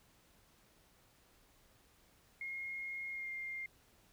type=tone with pitch glide; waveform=sine; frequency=2146 to 2113 Hz; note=C7 to C7; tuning=+43 to +16 cents; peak=-40 dBFS; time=2.41-3.66 s; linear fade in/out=2 ms; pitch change=-27 cents; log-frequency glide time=3.1-3.3 s; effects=pink hiss -68 dBFS RMS until 4.12 s